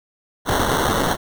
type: noise with sample-and-hold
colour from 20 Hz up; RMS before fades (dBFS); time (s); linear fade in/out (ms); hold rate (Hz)
white; -19; 0.45-1.17; 50; 2450
effects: none